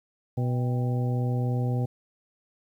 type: harmonic tone with a mistuned harmonic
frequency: 123.47 Hz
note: B2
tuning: in tune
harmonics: 1 / 2 / 3 / 4 / 5 / 6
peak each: -24 / -33 / -39 / -37 / -43 / -40 dBFS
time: 0.37-1.86 s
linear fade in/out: 10 ms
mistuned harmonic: 6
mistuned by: +100 cents
effects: 10-bit